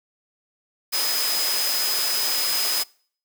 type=tone in noise; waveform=sine; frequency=5040 Hz; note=D#8; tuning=21 cents sharp; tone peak=-24 dBFS; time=0.92-2.84 s; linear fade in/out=20 ms; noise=white; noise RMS=-25 dBFS; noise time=0.92-2.84 s; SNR=-2 dB; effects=noise-tail reverb RT60 0.5 s tail -25 dB re dry + high-pass 400 Hz 12 dB/octave